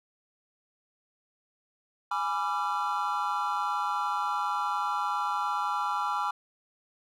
triangle chord, G# diminished seventh, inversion none, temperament equal with one note detuned, 830.6 / 987.8 / 1174.7 / 1365 Hz, G#5 / B5 / D6 / F6, 0 / 0 / 0 / -40 cents, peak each -31 dBFS, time 2.11-6.31 s, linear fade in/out 5 ms, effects none

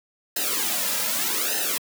white noise with flanger, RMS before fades -25 dBFS, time 0.36-1.78 s, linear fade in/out 5 ms, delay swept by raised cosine 0.87 to 2.77 ms, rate 0.83 Hz, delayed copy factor -0.95, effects high-pass 200 Hz 12 dB/octave

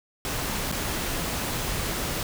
pink noise with dropouts, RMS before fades -29 dBFS, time 0.25-2.23 s, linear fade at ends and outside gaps 1 ms, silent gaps 0.716-0.723 s, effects none

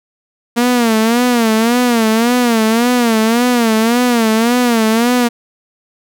sawtooth tone with vibrato, 233.1 Hz, A#3, in tune, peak -6 dBFS, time 0.56-5.29 s, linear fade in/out 20 ms, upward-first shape sine, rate 1.8 Hz, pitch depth 110 cents each way, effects none

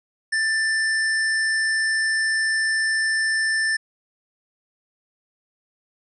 square tone, 1773 Hz, A6, 13 cents sharp, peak -20 dBFS, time 0.32-3.77 s, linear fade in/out 10 ms, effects resampled to 24000 Hz

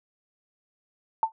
sine tone with exponential decay, 891 Hz, A5, 22 cents sharp, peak -15 dBFS, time 1.23-1.32 s, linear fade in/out 1 ms, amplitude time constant 18 ms, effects none

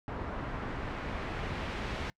pink noise with low-pass filter sweep, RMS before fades -37 dBFS, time 0.08-2.1 s, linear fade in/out 0 ms, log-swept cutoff 1300 to 3200 Hz, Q 0.86, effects noise-tail reverb RT60 0.1 s tail -25 dB re dry

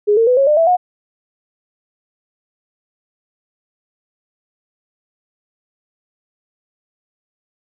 sine tone with pitch steps, 415.3 / 455.5 / 499.6 / 548 / 601.1 / 659.2 / 723.1 Hz, G#4 / A#4 / B4 / C#5 / D5 / E5 / F#5, 0 / -40 / +20 / -20 / +40 / 0 / -40 cents, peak -9 dBFS, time 0.07-0.77 s, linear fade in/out 20 ms, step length 100 ms, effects none

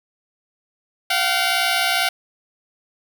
10% pulse tone pair together, 698.5 / 760.4 Hz, F5 / F#5, 0 / +47 cents, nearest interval minor second, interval 147 cents, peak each -12 dBFS, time 1.1-2.09 s, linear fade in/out 5 ms, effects none

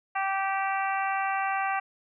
harmonic tone, 388.9 Hz, G4, 14 cents flat, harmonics 2 / 3 / 4 / 5 / 6 / 7, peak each -28 / -32 / -34 / -36 / -38 / -39 dBFS, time 0.15-1.8 s, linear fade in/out 10 ms, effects none

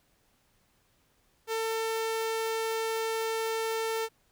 sawtooth tone, 448 Hz, A4, 31 cents sharp, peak -25 dBFS, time 1.47-4.09 s, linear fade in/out 50 ms, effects pink hiss -69 dBFS RMS until 4.31 s

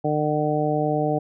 harmonic tone, 150.8 Hz, D3, 46 cents sharp, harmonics 1 / 2 / 3 / 4 / 5, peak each -26 / -26 / -26 / -26 / -26 dBFS, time 0.04-1.19 s, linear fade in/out 10 ms, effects none

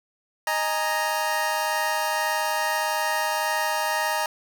25% pulse chord, D# suspended fourth, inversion none, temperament equal, 622.3 / 830.6 / 932.3 Hz, D#5 / G#5 / A#5, 0 / 0 / 0 cents, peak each -25 / -25 / -22 dBFS, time 0.47-4.26 s, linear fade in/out 2 ms, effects none

